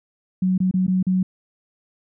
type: tone with dropouts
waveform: sine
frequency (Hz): 185.5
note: F#3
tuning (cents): +5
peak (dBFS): -16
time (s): 0.42-1.23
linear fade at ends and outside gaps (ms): 5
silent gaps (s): 0.579-0.602 / 0.712-0.739 / 0.867-0.879 / 1.028-1.067
effects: none